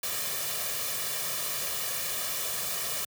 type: noise with comb filter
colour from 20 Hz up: white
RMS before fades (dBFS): -32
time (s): 0.03-3.05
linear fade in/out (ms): 5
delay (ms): 1.7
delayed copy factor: +0.65
effects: high-pass 100 Hz 12 dB/octave